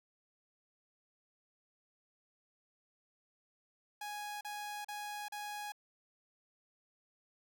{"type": "tone bursts", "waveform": "sawtooth", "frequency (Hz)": 830.6, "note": "G#5", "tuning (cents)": 0, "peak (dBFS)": -37, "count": 4, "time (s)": [4.01, 5.721], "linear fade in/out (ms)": 5, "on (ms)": 400, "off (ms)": 37, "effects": []}